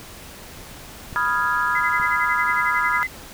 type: clicks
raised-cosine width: 5 ms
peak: -23 dBFS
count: 2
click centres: 1.128 / 1.999 s
type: chord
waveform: sine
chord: F half-diminished seventh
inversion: second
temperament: equal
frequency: 987.8 / 1244.5 / 1396.9 / 1661.2 Hz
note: Cb6 / Eb6 / F6 / Ab6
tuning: 0 / 0 / 0 / 0 cents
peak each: -24 dBFS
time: 1.16-3.03 s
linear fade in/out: 0 ms
type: tone with tremolo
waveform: sine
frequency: 2041 Hz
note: C7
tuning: 44 cents flat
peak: -21 dBFS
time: 1.75-3.07 s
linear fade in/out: 2 ms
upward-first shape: sine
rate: 11 Hz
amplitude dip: 100%
effects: pink hiss -40 dBFS RMS until 3.33 s